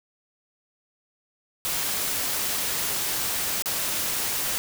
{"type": "noise with dropouts", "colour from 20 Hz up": "white", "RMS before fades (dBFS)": -27, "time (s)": [1.65, 4.58], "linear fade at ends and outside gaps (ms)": 0, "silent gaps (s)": [3.622, 3.658], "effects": []}